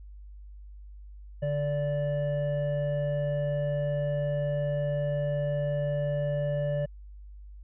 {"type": "tone pair together", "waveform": "triangle", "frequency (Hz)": [145.75, 583], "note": ["D3", "D5"], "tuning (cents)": [-13, -13], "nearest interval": "2 octaves", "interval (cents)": 2400, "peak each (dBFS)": -27, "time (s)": [1.42, 6.86], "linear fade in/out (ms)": 10, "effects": ["added 50 Hz sine -43 dBFS peak until 7.63 s", "resampled to 8000 Hz"]}